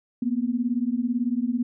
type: beating tone pair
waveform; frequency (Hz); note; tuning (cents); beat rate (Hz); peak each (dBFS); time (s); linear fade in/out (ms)
sine; 233.1 / 251.1; A#3 / B3; 0 / +29; 18; -25 / -25; 0.22-1.63; 5
effects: none